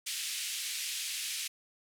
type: band-pass noise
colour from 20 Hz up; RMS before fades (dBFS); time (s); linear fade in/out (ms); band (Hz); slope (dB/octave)
pink; -37; 0.06-1.48; 10; 2400 to 12000; 24
effects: none